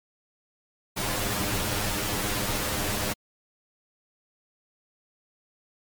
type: noise with comb filter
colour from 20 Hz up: pink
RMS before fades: -28 dBFS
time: 0.96-3.14 s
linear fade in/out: 20 ms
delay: 9.8 ms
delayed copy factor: +0.95
effects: MP3 96 kbps